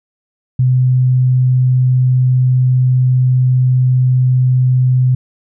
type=tone; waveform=sine; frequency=127.5 Hz; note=C3; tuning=44 cents flat; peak=-8 dBFS; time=0.59-5.15 s; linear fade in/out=5 ms; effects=none